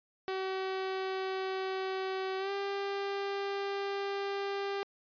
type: tone with pitch glide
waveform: sawtooth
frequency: 379.9 to 397.6 Hz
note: F#4 to G4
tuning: +46 to +25 cents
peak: -29 dBFS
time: 0.28-4.83 s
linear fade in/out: 0 ms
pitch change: +79 cents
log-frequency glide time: 2.38-2.51 s
effects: resampled to 11025 Hz